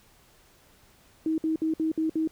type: tone bursts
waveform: sine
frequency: 318.1 Hz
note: D#4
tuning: 38 cents sharp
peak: -23 dBFS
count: 6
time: 1.26-2.275 s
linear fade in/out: 2 ms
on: 120 ms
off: 59 ms
effects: pink hiss -59 dBFS RMS until 2.31 s